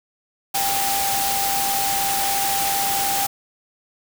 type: tone in noise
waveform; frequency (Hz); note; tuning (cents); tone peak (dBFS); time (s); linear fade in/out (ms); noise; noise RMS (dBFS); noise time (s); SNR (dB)
sine; 791; G5; +15; -23; 0.54-3.27; 10; white; -23; 0.54-3.27; -3
effects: none